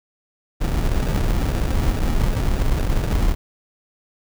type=noise with sample-and-hold; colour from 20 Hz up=brown; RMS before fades=-19 dBFS; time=0.6-3.35 s; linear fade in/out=20 ms; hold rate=1050 Hz; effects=none